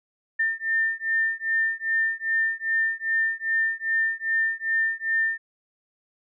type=beating tone pair; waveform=sine; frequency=1800 / 1802.5 Hz; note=A6 / A6; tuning=+39 / +41 cents; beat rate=2.5 Hz; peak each=-25 / -25 dBFS; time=0.39-5.38 s; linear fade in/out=10 ms; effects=none